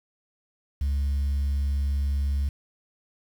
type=tone; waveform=sine; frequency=69.9 Hz; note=C#2; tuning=15 cents sharp; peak=-20 dBFS; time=0.81-2.49 s; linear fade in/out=5 ms; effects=tanh soft clip ceiling -21 dBFS + 8-bit